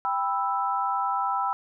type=chord; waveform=sine; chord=E minor; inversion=first; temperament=just; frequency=791.1 / 988.9 / 1318.5 Hz; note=G5 / B5 / E6; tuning=+16 / +2 / 0 cents; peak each=-28 dBFS; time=0.05-1.53 s; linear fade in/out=0 ms; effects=none